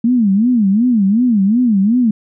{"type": "tone with vibrato", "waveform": "sine", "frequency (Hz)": 220, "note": "A3", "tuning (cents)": 0, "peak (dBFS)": -9, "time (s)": [0.04, 2.11], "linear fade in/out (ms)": 5, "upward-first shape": "sine", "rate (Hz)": 2.7, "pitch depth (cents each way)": 240, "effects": []}